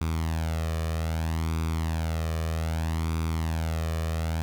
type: tone with flanger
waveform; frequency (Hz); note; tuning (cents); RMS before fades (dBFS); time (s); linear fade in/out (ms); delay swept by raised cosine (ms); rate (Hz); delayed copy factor
sawtooth; 80.9; E2; -32; -28; 0.01-4.42; 0; 0.83 to 1.69; 0.63; +0.6
effects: none